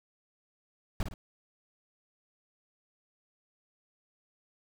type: noise with echo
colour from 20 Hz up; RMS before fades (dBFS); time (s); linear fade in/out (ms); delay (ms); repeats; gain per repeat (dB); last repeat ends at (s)
brown; -28; 1-1.03; 2; 55; 2; -7; 1.14
effects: none